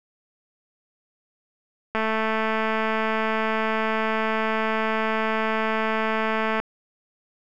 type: click train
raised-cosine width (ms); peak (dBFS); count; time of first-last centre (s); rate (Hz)
0.5; -10; 1024; 1.95-6.6; 220
effects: none